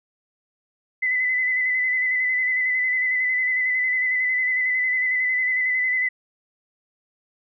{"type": "tone with vibrato", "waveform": "sine", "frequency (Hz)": 2016, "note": "B6", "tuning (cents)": 35, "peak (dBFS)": -19, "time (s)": [1.02, 6.09], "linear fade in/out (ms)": 10, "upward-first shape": "square", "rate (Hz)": 11, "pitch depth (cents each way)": 23, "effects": []}